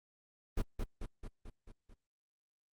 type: noise with echo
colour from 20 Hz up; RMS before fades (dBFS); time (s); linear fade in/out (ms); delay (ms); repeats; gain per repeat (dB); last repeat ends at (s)
brown; -31; 0.57-0.62; 5; 220; 6; -4; 1.94
effects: Opus 24 kbps